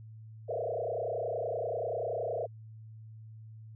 sine tone with frequency modulation, 565 Hz, C#5, 33 cents sharp, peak -31 dBFS, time 0.48-2.47 s, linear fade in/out 20 ms, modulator 30.5 Hz, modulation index 4, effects added 110 Hz sine -46 dBFS peak until 3.75 s

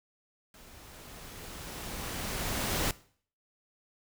pink noise with level ramp, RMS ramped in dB -54 to -29 dBFS, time 0.54-2.91 s, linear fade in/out 2 ms, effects noise-tail reverb RT60 0.5 s tail -19 dB re dry

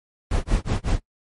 brown noise with tremolo, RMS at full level -19 dBFS, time 0.31-1 s, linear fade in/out 2 ms, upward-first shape sine, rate 5.4 Hz, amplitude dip 100%, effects noise-tail reverb RT60 0.1 s tail -20 dB re dry + MP3 48 kbps

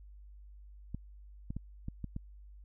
clicks, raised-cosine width 5 ms, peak -26 dBFS, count 6, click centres 0.946 / 1.505 / 1.566 / 1.884 / 2.043 / 2.164 s, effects added 50 Hz sine -50 dBFS peak until 2.64 s

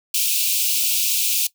white high-pass noise, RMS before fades -20 dBFS, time 0.14-1.47 s, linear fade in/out 5 ms, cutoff 2400 Hz, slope 96 dB/octave, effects noise-tail reverb RT60 0.1 s tail -18 dB re dry

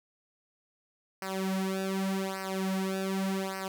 sawtooth tone with flanger, 191.4 Hz, G3, 41 cents flat, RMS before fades -32 dBFS, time 1.22-3.68 s, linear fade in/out 2 ms, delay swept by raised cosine 0.28 to 4.28 ms, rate 0.85 Hz, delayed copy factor -1, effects none

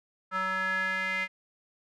square tone with band-pass filter sweep, 187.9 Hz, F#3, 27 cents sharp, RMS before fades -30 dBFS, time 0.31-1.28 s, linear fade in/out 50 ms, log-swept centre 1400 to 2100 Hz, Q 6, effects none

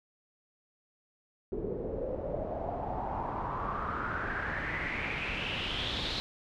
pink noise with low-pass filter sweep, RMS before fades -35 dBFS, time 1.52-6.2 s, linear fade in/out 0 ms, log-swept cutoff 390 to 4000 Hz, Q 5.6, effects none

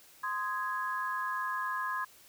sine chord, Ab major, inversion first, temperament just, 1038.3 / 1245.9 / 1661.2 Hz, C6 / Eb6 / Ab6, -14 / +2 / 0 cents, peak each -34 / -39 / -36 dBFS, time 0.23-2.05 s, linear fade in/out 10 ms, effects white hiss -58 dBFS RMS until 2.28 s

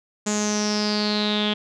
sawtooth tone with low-pass filter sweep, 209.8 Hz, G#3, 18 cents sharp, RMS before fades -23 dBFS, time 0.26-1.54 s, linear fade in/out 10 ms, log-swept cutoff 7100 to 3300 Hz, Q 9.7, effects none

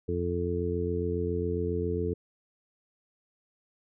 harmonic tone, 87.31 Hz, F2, in tune, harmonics 1 / 2 / 3 / 4 / 5, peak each -32 / -36 / -37 / -35 / -31 dBFS, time 0.08-2.14 s, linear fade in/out 10 ms, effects none

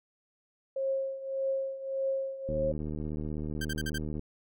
sine tone with tremolo, 538 Hz, C5, 48 cents sharp, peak -26 dBFS, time 0.76-2.72 s, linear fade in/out 5 ms, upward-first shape triangle, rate 1.7 Hz, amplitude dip 80%
click train, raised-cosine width 3 ms, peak -24 dBFS, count 131, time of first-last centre 2.49-4.194 s, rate 76.3 Hz
sawtooth tone bursts, 1568 Hz, G6, in tune, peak -30 dBFS, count 5, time 3.61-3.981 s, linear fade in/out 5 ms, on 39 ms, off 44 ms
effects none

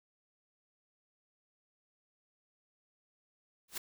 white noise with exponential growth, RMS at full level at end -33 dBFS, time 3.68-3.78 s, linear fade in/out 5 ms, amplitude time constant 21 ms, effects none

